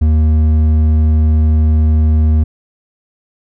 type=tone with hard clipping; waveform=sine; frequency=77.78 Hz; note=D#2; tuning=in tune; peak=-9 dBFS; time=0.01-2.44 s; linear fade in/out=10 ms; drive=6 dB; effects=none